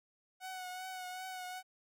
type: tone with vibrato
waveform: sawtooth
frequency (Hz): 740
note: F#5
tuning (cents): 0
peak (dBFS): -38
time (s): 0.4-1.63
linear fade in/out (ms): 50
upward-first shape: triangle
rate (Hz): 2.6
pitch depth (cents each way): 34
effects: none